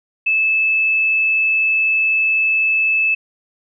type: tone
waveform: sine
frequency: 2616 Hz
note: E7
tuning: 14 cents flat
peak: -13 dBFS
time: 0.26-3.15 s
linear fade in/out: 10 ms
effects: none

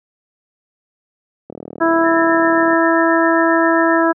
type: click train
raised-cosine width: 2 ms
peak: -16 dBFS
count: 49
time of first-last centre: 1.5-2.731 s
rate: 39 Hz
type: harmonic tone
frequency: 330 Hz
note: E4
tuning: 2 cents sharp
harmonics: 1 / 2 / 3 / 4 / 5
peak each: -14 / -17 / -19 / -20 / -21 dBFS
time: 1.8-4.13 s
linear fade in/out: 20 ms
type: tone with tremolo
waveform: sine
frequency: 1800 Hz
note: A6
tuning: 39 cents sharp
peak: -19 dBFS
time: 2.03-4.04 s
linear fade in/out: 50 ms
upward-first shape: sine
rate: 7.5 Hz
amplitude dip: 60%
effects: high-pass 200 Hz 12 dB/octave

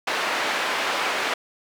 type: band-pass noise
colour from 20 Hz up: white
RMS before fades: -25 dBFS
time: 0.07-1.34 s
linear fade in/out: 5 ms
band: 400 to 2300 Hz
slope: 12 dB/octave
effects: none

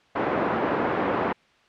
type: band-pass noise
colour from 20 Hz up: pink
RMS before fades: -25 dBFS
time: 0.15-1.33 s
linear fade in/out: 10 ms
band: 270 to 1300 Hz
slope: 12 dB/octave
effects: white hiss -59 dBFS RMS until 1.68 s + low-pass 3000 Hz 12 dB/octave

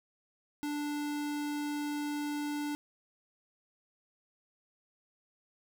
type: tone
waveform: square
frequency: 293.7 Hz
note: D4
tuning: in tune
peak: -34 dBFS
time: 0.63-2.75 s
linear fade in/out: 0 ms
effects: 10-bit

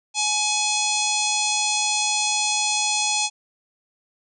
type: harmonic tone with a mistuned harmonic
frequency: 844 Hz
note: G#5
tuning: 28 cents sharp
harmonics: 1 / 3 / 4 / 5 / 6 / 7 / 8 / 9 / 10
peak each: -27 / -27 / -28 / -29 / -31 / -29 / -27 / -35 / -31 dBFS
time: 0.14-3.3 s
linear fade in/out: 50 ms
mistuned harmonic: 10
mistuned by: +28 cents
effects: none

